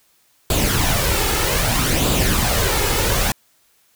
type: noise with flanger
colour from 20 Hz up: pink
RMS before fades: -18 dBFS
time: 0.5-3.32 s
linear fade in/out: 2 ms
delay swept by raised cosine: 0.26 to 2.36 ms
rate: 0.63 Hz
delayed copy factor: +0.55
effects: white hiss -59 dBFS RMS until 3.95 s